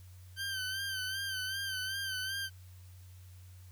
20% pulse tone with vibrato, 1551 Hz, G6, 19 cents flat, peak -30 dBFS, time 0.36-2.5 s, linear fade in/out 50 ms, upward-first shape sine, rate 2.6 Hz, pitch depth 53 cents each way, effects added 91 Hz sine -50 dBFS peak until 3.71 s + white hiss -64 dBFS RMS until 3.71 s

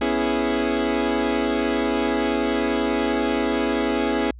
30% pulse chord, C# minor seventh, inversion third, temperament equal, 246.9 / 277.2 / 329.6 / 415.3 Hz, B3 / C#4 / E4 / G#4, 0 / 0 / 0 / 0 cents, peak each -23 dBFS, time 0.01-4.31 s, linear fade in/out 5 ms, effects added 60 Hz sine -38 dBFS peak until 4.39 s + resampled to 8000 Hz

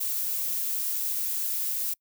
violet noise with high-pass filter sweep, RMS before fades -29 dBFS, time 0-1.94 s, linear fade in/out 10 ms, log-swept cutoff 580 to 280 Hz, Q 9.8, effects noise-tail reverb RT60 0.1 s tail -26 dB re dry

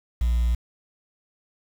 sine tone, 59 Hz, A#1, 22 cents sharp, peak -16 dBFS, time 0.21-0.55 s, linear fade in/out 5 ms, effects tanh soft clip ceiling -18 dBFS + 7-bit

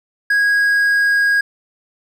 triangle tone with pitch glide, 1649 to 1639.5 Hz, G#6 to G#6, -13 to -23 cents, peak -10 dBFS, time 0.3-1.41 s, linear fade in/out 5 ms, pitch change -10 cents, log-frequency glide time 0.46-1.23 s, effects none

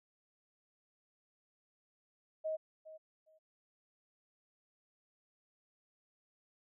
sine tone with echo, 630 Hz, D#5, 21 cents sharp, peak -34 dBFS, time 2.44-2.57 s, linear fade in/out 20 ms, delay 410 ms, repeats 2, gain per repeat -15 dB, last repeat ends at 3.39 s, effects none

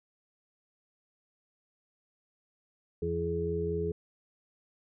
harmonic tone, 84.4 Hz, E2, 41 cents sharp, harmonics 1 / 2 / 4 / 5, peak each -36 / -36 / -40 / -31 dBFS, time 3.02-3.92 s, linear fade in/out 5 ms, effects none

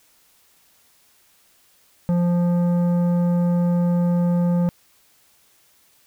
sine tone with tanh clipping, 174.6 Hz, F3, in tune, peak -18 dBFS, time 2.09-4.69 s, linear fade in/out 0 ms, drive 11 dB, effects white hiss -58 dBFS RMS until 6.06 s

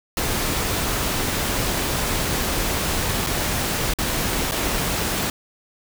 pink noise with dropouts, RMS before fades -23 dBFS, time 0.17-5.3 s, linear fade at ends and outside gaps 2 ms, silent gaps 3.265-3.269 / 3.937-3.986 / 4.512-4.519 s, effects none

